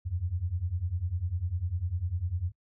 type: beating tone pair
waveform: sine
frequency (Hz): 82.41 / 92.41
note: E2 / F#2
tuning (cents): 0 / -2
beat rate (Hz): 10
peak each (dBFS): -33 / -31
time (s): 0.05-2.52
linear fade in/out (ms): 20
effects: noise-tail reverb RT60 0.1 s tail -23 dB re dry